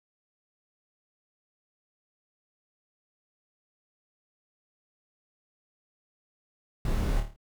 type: noise with echo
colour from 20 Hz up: brown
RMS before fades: -27 dBFS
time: 6.85-7.2 s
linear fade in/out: 2 ms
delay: 27 ms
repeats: 6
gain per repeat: -5 dB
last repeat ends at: 7.362 s
effects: none